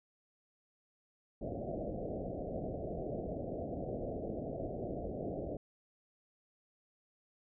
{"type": "low-pass noise", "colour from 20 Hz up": "white", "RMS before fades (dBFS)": -40, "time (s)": [1.41, 5.57], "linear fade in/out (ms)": 5, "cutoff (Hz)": 700, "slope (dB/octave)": 96, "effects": []}